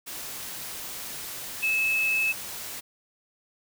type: tone in noise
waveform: sine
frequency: 2600 Hz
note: E7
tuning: 24 cents flat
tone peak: -22 dBFS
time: 1.62-2.33 s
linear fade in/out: 20 ms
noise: white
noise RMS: -37 dBFS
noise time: 0.06-2.81 s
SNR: +12 dB
effects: none